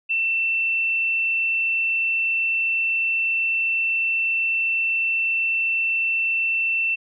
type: tone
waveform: sine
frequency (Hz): 2683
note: E7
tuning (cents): +30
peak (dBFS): -19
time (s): 0.09-6.96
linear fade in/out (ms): 20
effects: none